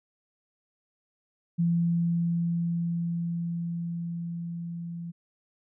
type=tone with level ramp; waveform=sine; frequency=169.9 Hz; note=F3; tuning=47 cents flat; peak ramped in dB=-21 to -34 dBFS; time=1.58-5.12 s; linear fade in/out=20 ms; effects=none